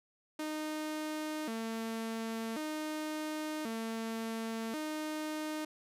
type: tone with vibrato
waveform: sawtooth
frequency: 263.5 Hz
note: C4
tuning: 12 cents sharp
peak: -32 dBFS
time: 0.39-5.65 s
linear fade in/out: 5 ms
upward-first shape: square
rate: 0.46 Hz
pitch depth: 270 cents each way
effects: resampled to 32000 Hz